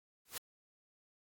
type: noise with exponential growth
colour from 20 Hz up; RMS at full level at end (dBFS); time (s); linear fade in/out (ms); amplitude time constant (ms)
white; -36; 0.25-0.38; 5; 28
effects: AAC 64 kbps